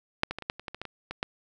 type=clicks; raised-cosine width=0.3 ms; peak=-6 / -16 / -19 / -23 / -11 / -25 / -19 / -22 / -20 / -22 / -19 / -12 dBFS; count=12; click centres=0.234 / 0.31 / 0.386 / 0.423 / 0.499 / 0.596 / 0.682 / 0.746 / 0.816 / 0.853 / 1.11 / 1.229 s; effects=none